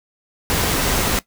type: noise with amplitude modulation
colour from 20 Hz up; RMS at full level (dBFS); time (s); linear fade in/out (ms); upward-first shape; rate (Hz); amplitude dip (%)
pink; -18; 0.5-1.19; 0; sine; 184; 25
effects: noise-tail reverb RT60 0.1 s tail -17 dB re dry